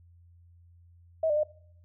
sine tone with pitch steps, 641 / 596 / 608 Hz, E5 / D5 / D#5, -49 / +25 / -40 cents, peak -23 dBFS, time 1.23-1.434 s, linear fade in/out 5 ms, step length 68 ms, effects noise-tail reverb RT60 0.6 s tail -20 dB re dry + added 86 Hz sine -54 dBFS peak until 1.84 s

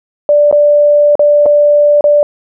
sine tone with dropouts, 587.3 Hz, D5, in tune, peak -4 dBFS, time 0.29-2.23 s, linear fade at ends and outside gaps 1 ms, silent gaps 0.513-0.526 / 1.154-1.194 / 1.458-1.462 / 2.009-2.041 s, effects none

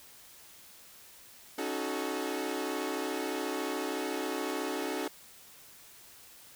sawtooth chord, D# half-diminished seventh, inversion third, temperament equal with one note detuned, 277.2 / 311.1 / 370 / 433.2 Hz, C#4 / D#4 / F#4 / A4, 0 / 0 / 0 / -27 cents, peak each -34 dBFS, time 1.58-5.08 s, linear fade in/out 5 ms, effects white hiss -54 dBFS RMS until 6.55 s

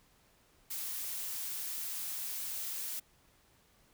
blue noise, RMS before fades -39 dBFS, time 0.7-3 s, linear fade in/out 10 ms, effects pink hiss -67 dBFS RMS until 3.93 s

